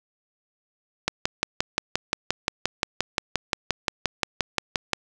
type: click train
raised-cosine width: 0.2 ms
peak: -4 dBFS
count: 23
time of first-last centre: 1.08-4.933 s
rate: 5.71 Hz
effects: none